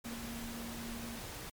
sine tone in noise, 232.5 Hz, A#3, 4 cents flat, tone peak -43 dBFS, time 0.05-1.19 s, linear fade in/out 10 ms, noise pink, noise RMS -45 dBFS, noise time 0.04-1.5 s, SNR -1 dB, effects MP3 96 kbps

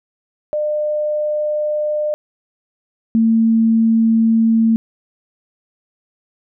sine tone pair in turn, 602 / 225.5 Hz, D5 / A3, +43 / +43 cents, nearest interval octave + perfect fourth, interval 1700 cents, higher first, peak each -16 / -10 dBFS, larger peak second, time 0.53-2.14 / 3.15-4.76 s, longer neither, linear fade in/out 0 ms, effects none

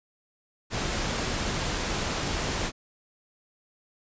pink noise, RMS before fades -29 dBFS, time 0.7-2.72 s, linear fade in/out 50 ms, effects resampled to 16000 Hz

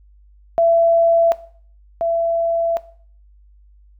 sine tone pair in turn, 670 / 670 Hz, E5 / E5, +28 / +28 cents, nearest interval unison, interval 0 cents, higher neither, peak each -11 / -16 dBFS, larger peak first, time 0.58-1.32 / 2.01-2.77 s, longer second, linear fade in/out 0 ms, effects noise-tail reverb RT60 0.5 s tail -17 dB re dry + added 50 Hz sine -46 dBFS peak until 3.99 s

